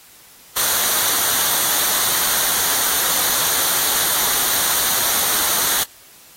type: noise with comb filter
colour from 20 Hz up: white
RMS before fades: -18 dBFS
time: 0.56-5.84 s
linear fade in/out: 10 ms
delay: 0.39 ms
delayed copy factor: -0.5
effects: white hiss -46 dBFS RMS until 6.36 s + AAC 48 kbps